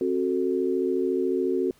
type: chord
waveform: sine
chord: F# diminished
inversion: second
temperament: just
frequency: 266.4 / 370 / 444 Hz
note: C4 / F#4 / A4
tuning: +31 / 0 / +16 cents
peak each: -28 / -24 / -29 dBFS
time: 0.01-1.71 s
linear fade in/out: 2 ms
effects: pink hiss -60 dBFS RMS until 1.79 s